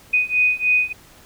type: beating tone pair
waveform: sine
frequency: 2489 / 2492.3 Hz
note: D#7 / D#7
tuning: 0 / +2 cents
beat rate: 3.3 Hz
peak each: -19 / -18 dBFS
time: 0.13-0.93 s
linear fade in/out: 10 ms
effects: pink hiss -48 dBFS RMS until 1.25 s